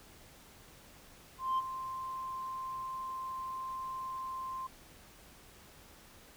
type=tone with ADSR envelope; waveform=sine; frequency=1046.5 Hz; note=C6; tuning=in tune; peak=-25 dBFS; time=1.38-4.67 s; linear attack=200 ms; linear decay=30 ms; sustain=-12 dB; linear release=6 ms; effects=tanh soft clip ceiling -27 dBFS + pink hiss -57 dBFS RMS until 6.36 s